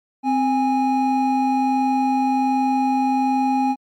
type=tone pair together; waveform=triangle; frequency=260.9 / 824 Hz; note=C4 / G#5; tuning=-5 / -14 cents; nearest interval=octave + minor sixth; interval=1991 cents; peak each=-17 dBFS; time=0.23-3.76 s; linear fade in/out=50 ms; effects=MP3 96 kbps